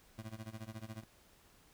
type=tone with tremolo; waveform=25% pulse; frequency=110 Hz; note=A2; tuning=in tune; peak=-38 dBFS; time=0.18-1.04 s; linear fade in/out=5 ms; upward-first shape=sine; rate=14 Hz; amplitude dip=90%; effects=pink hiss -65 dBFS RMS until 1.73 s